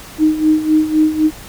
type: tone with tremolo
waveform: sine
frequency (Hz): 310.4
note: D#4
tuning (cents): -4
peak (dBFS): -7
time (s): 0.18-1.31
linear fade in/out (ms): 50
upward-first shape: sine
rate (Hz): 3.9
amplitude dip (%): 75
effects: pink hiss -35 dBFS RMS until 1.48 s